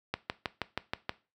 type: click train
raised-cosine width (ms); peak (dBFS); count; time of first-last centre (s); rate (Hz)
0.3; -14; 7; 0.14-1.094; 6.29
effects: noise-tail reverb RT60 0.3 s tail -18 dB re dry + high-pass 60 Hz 12 dB/octave